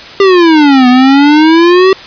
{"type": "exponential two-way sweep", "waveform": "square", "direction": "down then up", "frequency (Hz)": [401.2, 246.4, 386.8], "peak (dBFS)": -3, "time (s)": [0.2, 1.93], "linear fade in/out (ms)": 2, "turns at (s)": 0.88, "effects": ["white hiss -28 dBFS RMS until 2.06 s", "resampled to 11025 Hz"]}